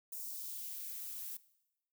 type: noise with high-pass filter sweep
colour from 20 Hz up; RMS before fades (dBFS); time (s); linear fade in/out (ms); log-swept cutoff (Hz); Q
violet; -44; 0.12-1.37; 5; 7100 to 640; 1.2
effects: noise-tail reverb RT60 0.9 s tail -19 dB re dry